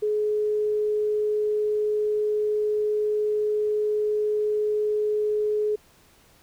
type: tone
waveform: sine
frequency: 422.9 Hz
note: G#4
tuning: 31 cents sharp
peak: -21 dBFS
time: 0.02-5.76 s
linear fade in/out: 10 ms
effects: pink hiss -57 dBFS RMS until 6.42 s